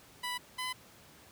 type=tone pair in turn; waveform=15% pulse; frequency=987.8 / 1011.5 Hz; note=B5 / B5; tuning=0 / +41 cents; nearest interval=unison; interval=41 cents; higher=second; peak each=-28 dBFS; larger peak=neither; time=0.23-0.38 / 0.58-0.73 s; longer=neither; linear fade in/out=10 ms; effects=pink hiss -57 dBFS RMS until 1.31 s + high-pass 80 Hz 12 dB/octave